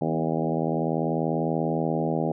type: harmonic tone with a mistuned harmonic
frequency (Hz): 80.3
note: E2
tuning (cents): -45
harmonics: 2 / 3 / 4 / 5 / 6 / 7 / 8 / 9 / 10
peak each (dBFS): -28 / -30 / -31 / -32 / -33 / -33 / -34 / -35 / -35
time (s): 0.01-2.32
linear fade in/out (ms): 5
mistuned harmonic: 3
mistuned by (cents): +23
effects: none